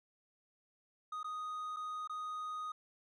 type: tone with dropouts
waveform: triangle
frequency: 1244.5 Hz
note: D#6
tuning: in tune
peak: -37 dBFS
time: 1.12-2.72 s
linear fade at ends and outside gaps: 5 ms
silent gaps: 1.231-1.243 / 1.763-1.767 / 2.075-2.095 s
effects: resampled to 24000 Hz